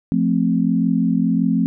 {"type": "chord", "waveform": "sine", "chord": "F major", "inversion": "none", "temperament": "equal", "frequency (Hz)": [174.61, 220, 261.6], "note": ["F3", "A3", "C4"], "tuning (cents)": [0, 0, 0], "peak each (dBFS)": -19, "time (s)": [0.12, 1.66], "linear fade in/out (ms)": 0, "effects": []}